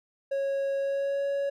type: tone with pitch glide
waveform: triangle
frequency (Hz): 550 to 559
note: C#5 to C#5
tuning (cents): -14 to +14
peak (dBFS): -24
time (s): 0.31-1.5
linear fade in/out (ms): 10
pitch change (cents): +28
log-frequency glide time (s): 0.77-1.25
effects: none